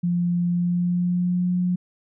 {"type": "tone with pitch glide", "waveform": "sine", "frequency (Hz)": [174.61, 179.52], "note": ["F3", "F3"], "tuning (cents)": [0, 48], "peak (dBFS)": -19, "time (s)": [0.03, 1.76], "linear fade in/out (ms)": 10, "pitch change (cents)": 48, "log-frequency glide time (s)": [0.49, 1.52], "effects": []}